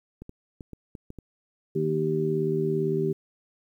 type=clicks; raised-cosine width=3 ms; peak=-27 dBFS; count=7; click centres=0.22 / 0.294 / 0.608 / 0.733 / 0.952 / 1.104 / 1.187 s
type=harmonic tone; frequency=77.78 Hz; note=D#2; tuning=in tune; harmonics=2 / 3 / 4 / 5; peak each=-28 / -33 / -34 / -25 dBFS; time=1.75-3.13 s; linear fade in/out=10 ms
effects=10-bit